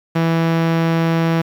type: tone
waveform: sawtooth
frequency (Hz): 164.81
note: E3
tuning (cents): 0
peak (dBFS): -10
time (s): 0.15-1.42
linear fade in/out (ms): 10
effects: low-pass 3000 Hz 12 dB/octave + 7-bit